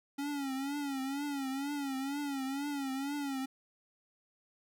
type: tone with vibrato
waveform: square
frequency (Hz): 277.2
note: C#4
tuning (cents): 0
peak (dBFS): -35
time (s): 0.18-3.46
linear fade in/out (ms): 10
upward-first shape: triangle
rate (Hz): 2.1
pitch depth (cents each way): 100
effects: none